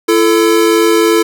square tone pair together, 337 / 440 Hz, E4 / A4, +38 / 0 cents, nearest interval perfect fourth, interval 462 cents, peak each -11 dBFS, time 0.08-1.23 s, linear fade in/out 10 ms, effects none

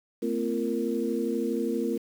sine tone cluster, 224.4 / 256.8 / 341.4 / 462.9 Hz, A3 / C4 / F4 / A#4, +34 / -32 / -39 / -12 cents, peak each -31 dBFS, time 0.22-1.98 s, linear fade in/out 10 ms, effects 8-bit

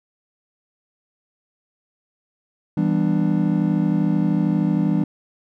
triangle chord, E minor seventh, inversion none, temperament just, 164.81 / 197.78 / 247.2 / 296.7 Hz, E3 / G3 / B3 / D4, 0 / +16 / +2 / +18 cents, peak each -19 / -19 / -24 / -21 dBFS, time 2.77-5.04 s, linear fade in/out 5 ms, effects none

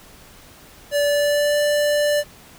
square tone with pitch glide, 579 to 588.4 Hz, D5 to D5, -25 to +3 cents, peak -17 dBFS, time 0.91-2.24 s, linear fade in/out 50 ms, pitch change +28 cents, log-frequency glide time 1.06-1.6 s, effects pink hiss -46 dBFS RMS until 2.58 s

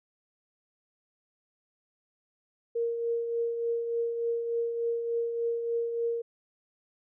sine tone with tremolo, 466.2 Hz, A#4, in tune, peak -25 dBFS, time 2.75-6.22 s, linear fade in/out 10 ms, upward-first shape triangle, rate 3.4 Hz, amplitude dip 50%, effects none

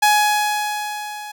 sawtooth tone with level ramp, 839 Hz, G#5, 17 cents sharp, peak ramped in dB -7 to -27 dBFS, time 0.02-1.32 s, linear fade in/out 10 ms, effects none

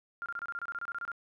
sine tone bursts, 1396.9 Hz, F6, in tune, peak -34 dBFS, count 14, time 0.22-1.117 s, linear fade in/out 0 ms, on 39 ms, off 27 ms, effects none

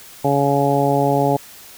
harmonic tone, 140.5 Hz, C#3, 24 cents sharp, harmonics 1 / 2 / 3 / 4 / 5 / 6, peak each -21 / -21 / -21 / -21 / -21 / -21 dBFS, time 0.24-1.37 s, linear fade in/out 10 ms, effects white hiss -41 dBFS RMS until 1.77 s

